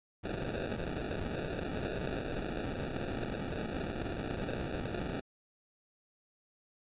white noise with sample-and-hold, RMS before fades -37 dBFS, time 0.23-5.21 s, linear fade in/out 20 ms, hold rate 1050 Hz, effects resampled to 8000 Hz

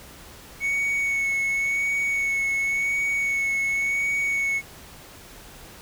triangle tone with vibrato, 2217 Hz, C#7, in tune, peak -20 dBFS, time 0.6-4.62 s, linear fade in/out 50 ms, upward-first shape sine, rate 0.92 Hz, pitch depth 18 cents each way, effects pink hiss -45 dBFS RMS until 5.81 s

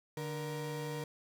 35% pulse tone pair together, 148.23 / 470.6 Hz, D3 / A#4, +16 / +16 cents, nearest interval octave + minor sixth, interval 2000 cents, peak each -38 / -39 dBFS, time 0.17-1.04 s, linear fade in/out 2 ms, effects none

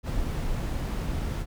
brown noise, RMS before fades -29 dBFS, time 0.03-1.46 s, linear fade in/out 50 ms, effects none

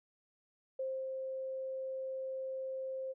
sine tone with ADSR envelope, 527 Hz, C5, 12 cents sharp, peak -34 dBFS, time 0.79-3.14 s, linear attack 6 ms, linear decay 270 ms, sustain -3 dB, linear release 30 ms, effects none

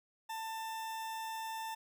40% pulse tone, 891 Hz, A5, 22 cents sharp, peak -38 dBFS, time 0.29-1.75 s, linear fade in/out 10 ms, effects none

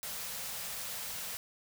white band-stop noise, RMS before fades -40 dBFS, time 0.03-1.37 s, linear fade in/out 0 ms, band 240 to 430 Hz, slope 96 dB/octave, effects none

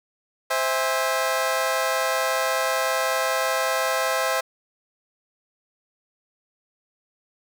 20% pulse chord, C augmented, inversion none, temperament just, 523.3 / 654.1 / 817.6 Hz, C5 / E5 / G#5, 0 / -14 / -27 cents, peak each -20 / -20 / -24 dBFS, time 0.5-4.41 s, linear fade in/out 10 ms, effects none

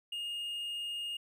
triangle tone, 2843 Hz, F7, 30 cents sharp, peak -34 dBFS, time 0.12-1.17 s, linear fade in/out 5 ms, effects none

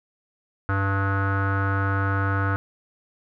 square tone with low-pass filter, 98 Hz, G2, in tune, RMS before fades -23 dBFS, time 0.69-2.56 s, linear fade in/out 0 ms, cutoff 1400 Hz, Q 9.7, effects none

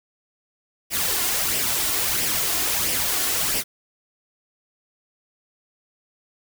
white noise with flanger, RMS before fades -23 dBFS, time 0.9-3.64 s, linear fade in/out 50 ms, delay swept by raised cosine 0.37 to 2.87 ms, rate 1.5 Hz, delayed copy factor +0.5, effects none

